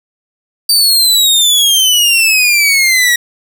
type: exponential sweep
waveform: sawtooth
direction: down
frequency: 4664 to 1900 Hz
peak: -4 dBFS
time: 0.69-3.16 s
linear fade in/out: 5 ms
effects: none